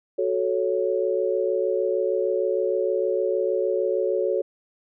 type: chord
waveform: sine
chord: F# minor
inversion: none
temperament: equal with one note detuned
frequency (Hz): 370 / 436.5 / 554.4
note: F#4 / A4 / C#5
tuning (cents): 0 / -14 / 0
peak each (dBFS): -25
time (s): 0.18-4.42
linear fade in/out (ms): 10
effects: none